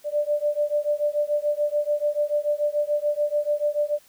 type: beating tone pair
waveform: sine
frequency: 587.3 / 594.2 Hz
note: D5 / D5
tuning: 0 / +20 cents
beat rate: 6.9 Hz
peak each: -24 dBFS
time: 0.04-3.99 s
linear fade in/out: 50 ms
effects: white hiss -56 dBFS RMS until 4.08 s